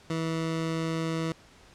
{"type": "tone", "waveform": "20% pulse", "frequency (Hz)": 162.6, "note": "E3", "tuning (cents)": -23, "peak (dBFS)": -23, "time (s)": [0.1, 1.32], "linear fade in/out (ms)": 2, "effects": ["pink hiss -55 dBFS RMS until 1.74 s", "low-pass 7000 Hz 12 dB/octave"]}